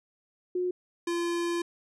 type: tone pair in turn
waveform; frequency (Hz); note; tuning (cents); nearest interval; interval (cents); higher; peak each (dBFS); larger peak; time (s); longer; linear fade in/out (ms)
sine / square; 361.2 / 343.3; F#4 / F4; -42 / -30; minor second; 88; first; -26 / -28; first; 0.55-0.71 / 1.07-1.62; second; 5
effects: resampled to 24000 Hz